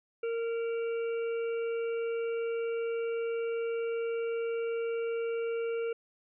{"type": "harmonic tone", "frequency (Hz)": 461.3, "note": "A#4", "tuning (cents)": -18, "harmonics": [1, 3, 5, 6], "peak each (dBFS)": [-30, -45, -48, -50], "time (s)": [0.23, 5.93], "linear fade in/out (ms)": 5, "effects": []}